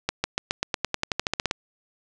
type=accelerating click train; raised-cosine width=0.2 ms; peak=-6 dBFS; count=16; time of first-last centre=0.09-1.511 s; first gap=150 ms; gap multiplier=0.93; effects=resampled to 24000 Hz + 7-bit